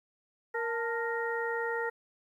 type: harmonic tone with a mistuned harmonic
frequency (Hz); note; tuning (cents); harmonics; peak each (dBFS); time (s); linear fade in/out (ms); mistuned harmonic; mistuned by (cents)
466.2; A#4; 0; 1 / 2 / 3 / 4; -33 / -37 / -38 / -36; 0.54-1.9; 10; 2; -78
effects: 11-bit